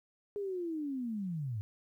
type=linear sweep; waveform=sine; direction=down; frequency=415.3 to 98 Hz; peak=-34 dBFS; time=0.36-1.61 s; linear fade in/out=0 ms; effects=12-bit

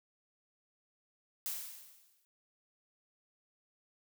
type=noise with exponential decay; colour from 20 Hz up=blue; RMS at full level=-36 dBFS; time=1.46-2.25 s; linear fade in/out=0 ms; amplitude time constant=170 ms; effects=none

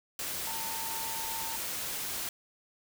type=tone in noise; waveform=sine; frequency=900 Hz; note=A5; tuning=39 cents sharp; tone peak=-40 dBFS; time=0.47-1.56 s; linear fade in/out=2 ms; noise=white; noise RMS=-36 dBFS; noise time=0.19-2.29 s; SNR=-7 dB; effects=none

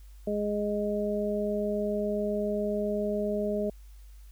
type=harmonic tone; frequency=207.3 Hz; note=G#3; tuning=3 cents flat; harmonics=1 / 2 / 3; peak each=-31 / -31 / -31 dBFS; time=0.27-3.7 s; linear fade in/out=5 ms; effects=added 50 Hz sine -46 dBFS peak until 4.31 s + white hiss -64 dBFS RMS until 4.31 s

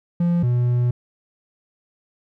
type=tone pair in turn; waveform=triangle; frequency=172.8 / 122.19 Hz; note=F3 / B2; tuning=-18 / -18 cents; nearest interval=tritone; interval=600 cents; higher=first; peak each=-14 dBFS; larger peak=neither; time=0.2-0.43 / 0.43-0.91 s; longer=second; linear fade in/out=5 ms; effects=none

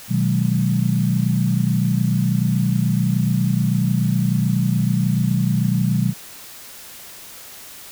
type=chord; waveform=sine; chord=G# minor seventh; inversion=first; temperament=equal with one note detuned; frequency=123.47 / 155.56 / 185 / 211.9 Hz; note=B2 / D#3 / F#3 / G#3; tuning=0 / 0 / 0 / +35 cents; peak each=-20 / -22 / -20 / -24 dBFS; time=0.08-6.14 s; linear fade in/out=50 ms; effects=white hiss -39 dBFS RMS until 7.91 s

